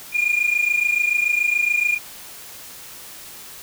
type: tone pair together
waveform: sine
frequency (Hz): 2408 / 2435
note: D7 / D#7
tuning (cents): +43 / -38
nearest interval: unison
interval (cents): 19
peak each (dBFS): -18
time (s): 0.12-1.99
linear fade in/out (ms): 50
effects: tanh soft clip ceiling -13 dBFS + white hiss -39 dBFS RMS until 3.62 s